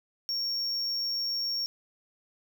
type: tone with amplitude modulation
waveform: triangle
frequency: 5520 Hz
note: F8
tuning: 21 cents flat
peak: -26 dBFS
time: 0.29-1.66 s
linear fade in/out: 0 ms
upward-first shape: sine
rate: 107 Hz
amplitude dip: 25%
effects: none